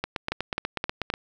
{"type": "two click trains", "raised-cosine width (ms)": 0.3, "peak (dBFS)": [-10, -11], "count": [4, 10], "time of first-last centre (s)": [[0.32, 1.101], [0.04, 1.139]], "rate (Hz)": [3.84, 8.19], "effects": []}